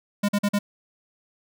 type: tone bursts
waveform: square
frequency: 203.8 Hz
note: G#3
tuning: 32 cents flat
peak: -20 dBFS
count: 4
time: 0.23-0.59 s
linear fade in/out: 10 ms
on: 57 ms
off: 44 ms
effects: none